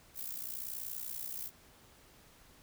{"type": "noise with amplitude modulation", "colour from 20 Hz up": "violet", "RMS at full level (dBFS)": -38, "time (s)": [0.14, 1.51], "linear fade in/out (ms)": 50, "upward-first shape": "sine", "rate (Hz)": 60.9, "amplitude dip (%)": 80, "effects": ["pink hiss -61 dBFS RMS until 2.62 s"]}